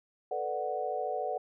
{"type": "chord", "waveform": "sine", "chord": "B minor seventh", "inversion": "third", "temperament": "equal", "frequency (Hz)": [440, 493.9, 587.3, 740], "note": ["A4", "B4", "D5", "F#5"], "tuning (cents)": [0, 0, 0, 0], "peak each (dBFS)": [-38, -37, -37, -34], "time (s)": [0.31, 1.38], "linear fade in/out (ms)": 5, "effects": []}